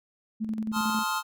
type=tone with tremolo; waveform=sine; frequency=218.6 Hz; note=A3; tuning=11 cents flat; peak=-26 dBFS; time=0.4-1.04 s; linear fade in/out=20 ms; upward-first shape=square; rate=11 Hz; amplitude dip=50%
type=chord; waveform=square; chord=F dominant seventh; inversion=first; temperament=just; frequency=873.1 / 1047.7 / 1257.2 / 1396.9 Hz; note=A5 / C6 / Eb6 / F6; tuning=-14 / +2 / +18 / 0 cents; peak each=-33 dBFS; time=0.72-1.23 s; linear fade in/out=50 ms
effects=none